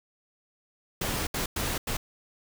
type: noise bursts at uneven times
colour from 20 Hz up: pink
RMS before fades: -30 dBFS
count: 4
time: 1.01-1.27 / 1.34-1.46 / 1.56-1.78 / 1.87-1.97 s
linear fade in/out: 5 ms
effects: none